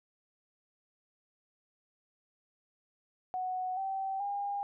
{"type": "tone with pitch steps", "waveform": "sine", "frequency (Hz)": [740, 772.8, 807], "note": ["F#5", "G5", "G#5"], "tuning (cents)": [0, -25, -50], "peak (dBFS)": -32, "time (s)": [3.34, 4.63], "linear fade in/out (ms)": 0, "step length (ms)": 430, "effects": []}